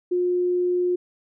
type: tone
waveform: sine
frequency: 357.6 Hz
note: F4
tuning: 41 cents sharp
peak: -19 dBFS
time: 0.11-0.96 s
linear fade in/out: 10 ms
effects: none